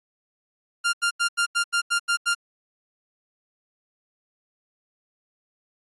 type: tone bursts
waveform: sawtooth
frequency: 1396.9 Hz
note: F6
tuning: in tune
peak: -16 dBFS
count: 9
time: 0.84-2.349 s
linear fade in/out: 20 ms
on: 93 ms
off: 84 ms
effects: AAC 32 kbps